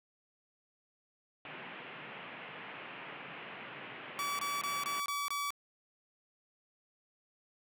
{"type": "band-pass noise", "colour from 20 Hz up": "white", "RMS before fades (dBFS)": -47, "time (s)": [1.45, 5], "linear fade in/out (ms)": 2, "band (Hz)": [120, 2900], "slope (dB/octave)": 48}
{"type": "tone bursts", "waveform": "sawtooth", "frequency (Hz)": 1145, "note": "D6", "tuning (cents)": -44, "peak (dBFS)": -30, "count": 6, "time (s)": [4.19, 5.505], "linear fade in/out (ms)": 0, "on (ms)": 200, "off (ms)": 23}
{"effects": []}